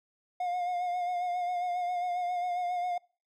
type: tone with vibrato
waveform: triangle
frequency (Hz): 714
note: F5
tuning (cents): +38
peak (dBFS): -27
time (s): 0.4-2.98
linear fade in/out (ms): 5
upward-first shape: sine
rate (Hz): 7.4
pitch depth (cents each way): 34
effects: noise-tail reverb RT60 0.4 s tail -25 dB re dry